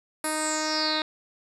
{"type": "tone with low-pass filter sweep", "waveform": "10% pulse", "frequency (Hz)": 309.9, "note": "D#4", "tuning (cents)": -7, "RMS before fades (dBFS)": -27, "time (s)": [0.24, 1.02], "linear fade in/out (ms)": 2, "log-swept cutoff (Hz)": [11000, 3600], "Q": 7.9, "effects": []}